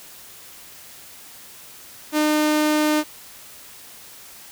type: tone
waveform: sawtooth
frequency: 303.7 Hz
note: D#4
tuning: 42 cents flat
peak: -13 dBFS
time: 2.12-3.04 s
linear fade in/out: 50 ms
effects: white hiss -43 dBFS RMS until 4.51 s